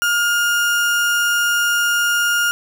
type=tone; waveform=35% pulse; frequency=1417 Hz; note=F6; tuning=25 cents sharp; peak=-13 dBFS; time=0.02-2.51 s; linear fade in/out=0 ms; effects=none